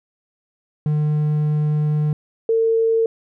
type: tone pair in turn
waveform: triangle / sine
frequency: 150.8 / 451.9 Hz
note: D3 / A4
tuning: +46 / +46 cents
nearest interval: octave + perfect fifth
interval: 1900 cents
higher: second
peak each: -14 dBFS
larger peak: neither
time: 0.86-2.13 / 2.49-3.06 s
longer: first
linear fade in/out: 2 ms
effects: none